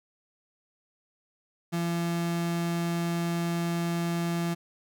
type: tone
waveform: 35% pulse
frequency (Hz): 170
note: F3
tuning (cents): -46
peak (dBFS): -25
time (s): 1.72-4.55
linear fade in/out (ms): 20
effects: none